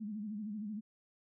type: tone with vibrato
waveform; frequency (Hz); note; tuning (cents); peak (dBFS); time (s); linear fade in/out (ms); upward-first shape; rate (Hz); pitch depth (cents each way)
sine; 210.8; G#3; +26; -38; 0-0.81; 20; sine; 13; 87
effects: none